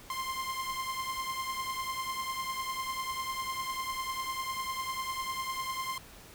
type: beating tone pair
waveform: sawtooth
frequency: 1046.5 / 1056.5 Hz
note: C6 / C6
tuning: 0 / +16 cents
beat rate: 10 Hz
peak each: -32 / -34 dBFS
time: 0.1-5.98 s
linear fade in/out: 2 ms
effects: pink hiss -52 dBFS RMS until 6.34 s